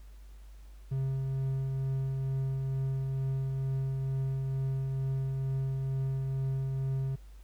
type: tone with tremolo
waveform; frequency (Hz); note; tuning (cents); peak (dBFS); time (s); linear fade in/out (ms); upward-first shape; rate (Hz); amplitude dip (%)
triangle; 134; C3; +42; -26; 0.91-7.16; 10; triangle; 2.2; 25
effects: added 50 Hz sine -47 dBFS peak until 7.43 s + pink hiss -65 dBFS RMS until 7.43 s